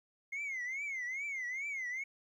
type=tone with vibrato; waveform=sine; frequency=2123 Hz; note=C7; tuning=25 cents sharp; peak=-34 dBFS; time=0.32-2.04 s; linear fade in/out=10 ms; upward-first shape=triangle; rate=2.4 Hz; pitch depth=180 cents each way; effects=tanh soft clip ceiling -35 dBFS + 12-bit